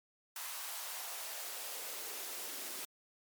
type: noise with high-pass filter sweep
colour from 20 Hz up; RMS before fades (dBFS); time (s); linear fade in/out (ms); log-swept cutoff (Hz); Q
white; -43; 0.36-2.85; 2; 1000 to 290; 1.7
effects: MP3 96 kbps